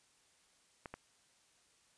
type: clicks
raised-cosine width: 0.5 ms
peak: -29 dBFS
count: 2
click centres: 0.858 / 0.94 s
effects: white hiss -70 dBFS RMS until 1.97 s + resampled to 22050 Hz